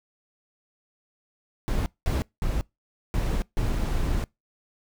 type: noise bursts at uneven times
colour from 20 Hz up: brown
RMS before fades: -25 dBFS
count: 5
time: 1.68-1.86 / 2.06-2.22 / 2.42-2.61 / 3.14-3.42 / 3.57-4.24 s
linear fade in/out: 0 ms
effects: noise-tail reverb RT60 0.2 s tail -24 dB re dry